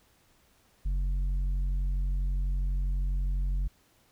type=tone with tanh clipping; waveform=sine; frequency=46.11 Hz; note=F#1; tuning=5 cents flat; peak=-27 dBFS; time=0.85-3.68 s; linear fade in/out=10 ms; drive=6 dB; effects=pink hiss -65 dBFS RMS until 4.11 s